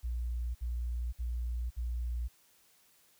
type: tone bursts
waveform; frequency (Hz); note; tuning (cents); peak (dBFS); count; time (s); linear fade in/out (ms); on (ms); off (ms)
sine; 59.7; A#1; +42; -32; 4; 0.03-2.284; 20; 520; 58
effects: white hiss -66 dBFS RMS until 3.19 s